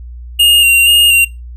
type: tone with vibrato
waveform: square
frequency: 2801 Hz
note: F7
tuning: 4 cents sharp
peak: -6 dBFS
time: 0.39-1.25 s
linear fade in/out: 10 ms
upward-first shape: square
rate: 2.1 Hz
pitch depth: 24 cents each way
effects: noise-tail reverb RT60 0.2 s tail -18 dB re dry + added 60 Hz sine -26 dBFS peak until 1.56 s